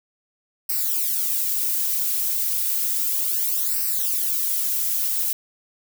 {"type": "noise with flanger", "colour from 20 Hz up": "violet", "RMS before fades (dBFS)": -23, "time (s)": [0.69, 5.33], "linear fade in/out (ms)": 5, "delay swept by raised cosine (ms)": [0.29, 3.49], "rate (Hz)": 0.32, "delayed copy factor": -0.85, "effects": []}